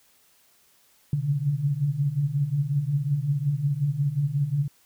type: tone cluster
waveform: sine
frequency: 129 / 140.5 / 146 Hz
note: C3 / C#3 / D3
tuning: -24 / +24 / -10 cents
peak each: -31 / -28 / -24 dBFS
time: 1.13-4.68 s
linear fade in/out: 2 ms
effects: white hiss -61 dBFS RMS until 4.85 s